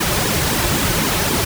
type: noise with flanger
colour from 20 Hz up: pink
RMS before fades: -18 dBFS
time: 0-1.45 s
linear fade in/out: 10 ms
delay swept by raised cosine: 1.4 to 4.4 ms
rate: 3.8 Hz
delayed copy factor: -0.85
effects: none